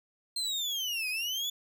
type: linear two-way sweep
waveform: 35% pulse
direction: down then up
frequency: 4186 to 2455 to 3485 Hz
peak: -29 dBFS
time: 0.36-1.5 s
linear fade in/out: 5 ms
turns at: 1.09 s
effects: none